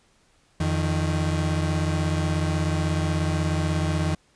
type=tone pair together; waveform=35% pulse; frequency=86 / 155.56 Hz; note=F2 / D#3; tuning=-26 / 0 cents; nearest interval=minor seventh; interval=1026 cents; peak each=-23 / -23 dBFS; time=0.6-4.15 s; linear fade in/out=5 ms; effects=pink hiss -62 dBFS RMS until 4.35 s + resampled to 22050 Hz